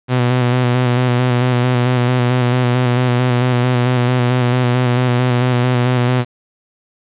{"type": "tone with vibrato", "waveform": "sawtooth", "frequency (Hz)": 124.3, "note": "B2", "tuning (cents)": 12, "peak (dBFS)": -8, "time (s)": [0.08, 6.25], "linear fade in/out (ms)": 50, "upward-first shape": "square", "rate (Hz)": 4.5, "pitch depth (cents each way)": 28, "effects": ["resampled to 8000 Hz", "7-bit"]}